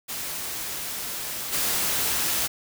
white noise with level steps, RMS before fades -32 / -25 dBFS, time 0.08-2.48 s, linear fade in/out 20 ms, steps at 1.52 s, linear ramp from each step 20 ms, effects none

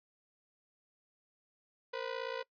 sawtooth ring-modulated tone, 493.9 Hz, B4, in tune, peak -30 dBFS, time 1.93-2.43 s, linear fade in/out 10 ms, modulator 28.6 Hz, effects noise-tail reverb RT60 0.1 s tail -22 dB re dry + resampled to 11025 Hz

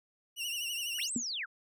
sawtooth tone with vibrato, 2835 Hz, F7, 25 cents sharp, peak -31 dBFS, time 0.36-1.1 s, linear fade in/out 50 ms, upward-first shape triangle, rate 12 Hz, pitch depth 94 cents each way
sine linear two-way sweep, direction up then down, 1230 to 8490 to 1230 Hz, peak -34 dBFS, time 0.98-1.46 s, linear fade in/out 20 ms, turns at 1.12 s
sine tone with exponential decay, 240 Hz, B3, 49 cents flat, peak -26 dBFS, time 1.16-1.24 s, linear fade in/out 2 ms, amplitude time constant 17 ms
effects none

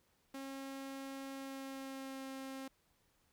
sawtooth tone with pitch glide, 271.1 to 267.2 Hz, C#4 to C4, -38 to +36 cents, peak -40 dBFS, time 0.34-2.68 s, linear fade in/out 5 ms, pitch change -26 cents, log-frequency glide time 1.32-2.25 s, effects pink hiss -75 dBFS RMS until 3.32 s

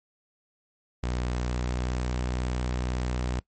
sawtooth tone with pitch glide, 61.1 to 61.92 Hz, B1 to B1, -18 to +5 cents, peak -23 dBFS, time 1.03-3.4 s, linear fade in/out 5 ms, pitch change +23 cents, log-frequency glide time 1.37-1.91 s, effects noise-tail reverb RT60 0.1 s tail -21 dB re dry + MP3 32 kbps

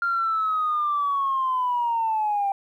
sine linear sweep, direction down, 1396.9 to 784 Hz, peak -20 dBFS, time 0.02-2.52 s, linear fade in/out 2 ms, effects tanh soft clip ceiling -16 dBFS + 10-bit

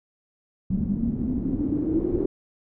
pink noise with low-pass filter sweep, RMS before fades -25 dBFS, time 0.7-2.26 s, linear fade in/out 5 ms, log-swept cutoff 200 to 370 Hz, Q 8.8, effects none

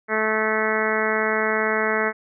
harmonic tone, 217.6 Hz, A3, 19 cents flat, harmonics 1 / 2 / 3 / 4 / 5 / 6 / 7 / 8 / 9 / 10, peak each -30 / -25 / -28 / -31 / -31 / -29 / -28 / -29 / -27 / -31 dBFS, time 0.08-2.13 s, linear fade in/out 50 ms, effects none

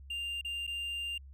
triangle tone with dropouts, 2794 Hz, F7, in tune, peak -33 dBFS, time 0.1-1.18 s, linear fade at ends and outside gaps 5 ms, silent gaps 0.413-0.447 / 0.668-0.675 s, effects added 68 Hz sine -48 dBFS peak until 1.33 s

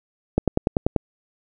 click train, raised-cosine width 2 ms, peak -4 dBFS, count 7, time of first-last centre 0.38-0.963 s, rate 10.3 Hz, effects none

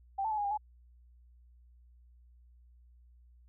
sine tone with pitch steps, 784 / 880 / 856 / 823 / 803 / 848 Hz, G5 / A5 / A5 / G#5 / G5 / G#5, 0 / 0 / -48 / -16 / +41 / +36 cents, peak -30 dBFS, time 0.18-0.576 s, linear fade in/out 10 ms, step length 66 ms, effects added 60 Hz sine -57 dBFS peak until 3.48 s

